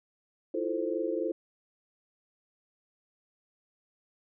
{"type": "chord", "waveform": "sine", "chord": "F major seventh", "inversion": "third", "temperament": "equal with one note detuned", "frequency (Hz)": [325.7, 349.2, 440, 523.3], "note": ["E4", "F4", "A4", "C5"], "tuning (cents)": [-21, 0, 0, 0], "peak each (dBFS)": -34, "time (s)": [0.54, 1.32], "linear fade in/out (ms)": 5, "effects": []}